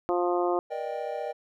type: harmonic tone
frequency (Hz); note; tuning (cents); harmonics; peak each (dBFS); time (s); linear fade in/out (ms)
176.4; F3; +18; 2 / 3 / 4 / 5 / 6 / 7; -26 / -31 / -29 / -36 / -35 / -37; 0.09-0.59; 0
type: chord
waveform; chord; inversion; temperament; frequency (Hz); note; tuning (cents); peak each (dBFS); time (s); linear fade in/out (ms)
triangle; Eb major seventh; second; equal with one note detuned; 476.8 / 587.3 / 622.3 / 784; Bb4 / D5 / Eb5 / G5; +39 / 0 / 0 / 0; -34; 0.7-1.33; 20
effects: none